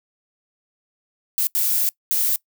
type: noise bursts at uneven times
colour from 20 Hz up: violet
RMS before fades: -20 dBFS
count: 3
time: 1.38-1.47 / 1.55-1.89 / 2.11-2.36 s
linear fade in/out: 0 ms
effects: noise-tail reverb RT60 0.1 s tail -22 dB re dry